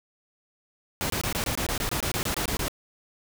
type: noise bursts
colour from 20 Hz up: pink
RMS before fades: -28 dBFS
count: 15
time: 1.01-2.682 s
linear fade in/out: 0 ms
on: 90 ms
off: 23 ms
effects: none